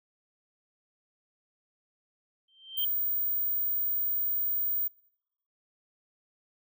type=tone with exponential growth; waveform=sine; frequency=3136 Hz; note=G7; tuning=in tune; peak=-28 dBFS; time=2.48-2.85 s; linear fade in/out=5 ms; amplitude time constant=80 ms
type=tone; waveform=sine; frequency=15070 Hz; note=A#9; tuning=18 cents sharp; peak=-26 dBFS; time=2.77-4.88 s; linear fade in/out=10 ms
effects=noise-tail reverb RT60 0.9 s tail -26 dB re dry + tanh soft clip ceiling -18 dBFS